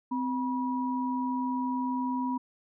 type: tone pair together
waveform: sine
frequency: 257.3 / 969 Hz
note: C4 / B5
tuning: -29 / -33 cents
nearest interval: octave + major seventh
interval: 2296 cents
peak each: -29 / -32 dBFS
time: 0.11-2.38 s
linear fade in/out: 10 ms
effects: none